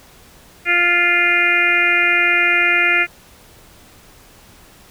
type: harmonic tone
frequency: 349.2 Hz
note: F4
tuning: in tune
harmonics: 1 / 2 / 4 / 5 / 6 / 7 / 8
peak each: -26 / -27 / -20 / -21 / -16 / -17 / -27 dBFS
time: 0.65-3.07 s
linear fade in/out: 50 ms
effects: pink hiss -46 dBFS RMS until 4.9 s